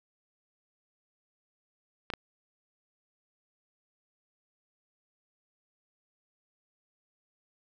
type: clicks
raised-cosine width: 0.3 ms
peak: -17 dBFS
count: 2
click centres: 2.102 / 2.137 s
effects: none